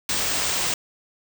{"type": "band-stop noise", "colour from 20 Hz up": "white", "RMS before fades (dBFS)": -24, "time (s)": [0.09, 0.74], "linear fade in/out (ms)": 2, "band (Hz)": [9100, 16000], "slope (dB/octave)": 96, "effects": []}